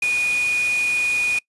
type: tone in noise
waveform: sine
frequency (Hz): 2461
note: D#7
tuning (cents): -20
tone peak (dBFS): -17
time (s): 0.02-1.39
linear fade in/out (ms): 5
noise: white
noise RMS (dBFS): -31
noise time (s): 0.02-1.39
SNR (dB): +11
effects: noise-tail reverb RT60 0.1 s tail -24 dB re dry + resampled to 24000 Hz